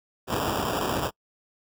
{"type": "noise with sample-and-hold", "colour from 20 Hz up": "blue", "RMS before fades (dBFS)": -27, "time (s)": [0.27, 1.11], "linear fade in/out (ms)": 50, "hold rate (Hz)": 2100, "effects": ["noise-tail reverb RT60 0.1 s tail -26 dB re dry", "high-pass 60 Hz 12 dB/octave"]}